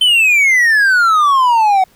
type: exponential sweep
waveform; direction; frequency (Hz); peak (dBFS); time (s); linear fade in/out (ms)
triangle; down; 3100 to 740; -6; 0.01-1.84; 5
effects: pink hiss -51 dBFS RMS until 1.95 s